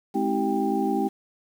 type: tone cluster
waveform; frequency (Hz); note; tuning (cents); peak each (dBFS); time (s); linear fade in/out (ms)
sine; 210.4 / 262.2 / 319 / 386 / 793; G#3 / C4 / D#4 / G4 / G5; +23 / +4 / +43 / -27 / +20; -28; 0.14-1.09; 20
effects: 8-bit